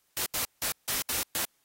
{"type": "noise bursts at uneven times", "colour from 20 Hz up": "white", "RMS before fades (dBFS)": -30, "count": 6, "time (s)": [[0.17, 0.26], [0.34, 0.45], [0.62, 0.72], [0.88, 1.02], [1.09, 1.23], [1.35, 1.45]], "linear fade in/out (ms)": 0, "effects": ["white hiss -71 dBFS RMS until 1.64 s", "AAC 48 kbps"]}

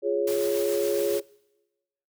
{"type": "chord", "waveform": "sine", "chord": "Db major", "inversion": "first", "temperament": "equal", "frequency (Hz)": [349.2, 415.3, 554.4], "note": ["F4", "Ab4", "Db5"], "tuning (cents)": [0, 0, 0], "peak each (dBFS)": [-29, -25, -27], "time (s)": [0.02, 1.22], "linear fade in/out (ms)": 50}
{"type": "noise with tremolo", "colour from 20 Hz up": "white", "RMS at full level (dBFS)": -36, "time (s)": [0.27, 1.2], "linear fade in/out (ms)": 5, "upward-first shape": "triangle", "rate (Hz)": 7.2, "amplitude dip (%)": 25}
{"effects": ["noise-tail reverb RT60 1.0 s tail -23 dB re dry"]}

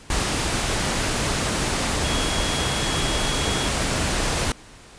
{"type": "tone in noise", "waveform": "sine", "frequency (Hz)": 3322, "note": "G#7", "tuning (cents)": 0, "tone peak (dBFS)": -30, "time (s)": [2.04, 3.68], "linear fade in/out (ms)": 2, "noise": "pink", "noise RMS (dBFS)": -23, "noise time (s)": [0.1, 4.52], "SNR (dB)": -10, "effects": ["pink hiss -46 dBFS RMS until 4.98 s", "resampled to 22050 Hz"]}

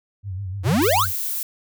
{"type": "tone with vibrato", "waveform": "sine", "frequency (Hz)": 95.8, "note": "G2", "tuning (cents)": -39, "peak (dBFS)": -26, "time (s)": [0.23, 1.13], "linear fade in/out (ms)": 50, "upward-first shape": "sine", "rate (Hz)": 6.7, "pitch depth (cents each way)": 96}
{"type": "exponential sweep", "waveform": "square", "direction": "up", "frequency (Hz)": [94.1, 1661.2], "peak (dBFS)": -17, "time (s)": [0.63, 1.07], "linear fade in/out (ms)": 50}
{"type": "noise", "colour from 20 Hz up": "violet", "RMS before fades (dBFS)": -26, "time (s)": [0.82, 1.43], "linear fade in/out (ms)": 2}
{"effects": []}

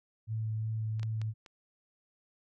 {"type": "tone with vibrato", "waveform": "sine", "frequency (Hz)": 110, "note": "A2", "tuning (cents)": 0, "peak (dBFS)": -31, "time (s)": [0.27, 1.34], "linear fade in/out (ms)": 50, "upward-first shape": "sine", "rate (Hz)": 2.8, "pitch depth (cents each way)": 11}
{"type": "clicks", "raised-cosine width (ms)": 0.2, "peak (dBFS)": [-34, -27, -29, -34], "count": 4, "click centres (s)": [0.996, 1.031, 1.216, 1.462]}
{"effects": []}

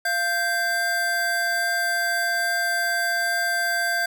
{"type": "tone pair together", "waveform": "square", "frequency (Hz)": [693, 1574.7], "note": ["F5", "G6"], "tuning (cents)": [-14, 7], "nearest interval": "octave + major second", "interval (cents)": 1421, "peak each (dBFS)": [-28, -23], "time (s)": [0.05, 4.06], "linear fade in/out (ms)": 5, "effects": []}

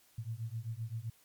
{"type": "beating tone pair", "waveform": "sine", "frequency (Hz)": [109.8, 117.5], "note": ["A2", "A#2"], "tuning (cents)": [-3, 14], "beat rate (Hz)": 7.7, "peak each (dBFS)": [-40, -40], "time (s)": [0.18, 1.1], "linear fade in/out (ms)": 5, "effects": ["white hiss -66 dBFS RMS until 1.24 s", "MP3 96 kbps"]}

